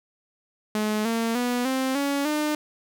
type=tone with pitch steps; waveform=sawtooth; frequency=213.2 / 228.5 / 244.9 / 262.5 / 281.3 / 301.5 Hz; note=G#3 / A#3 / B3 / C4 / C#4 / D4; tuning=+46 / -34 / -14 / +6 / +26 / +46 cents; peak=-19 dBFS; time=0.75-2.55 s; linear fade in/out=2 ms; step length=300 ms; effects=none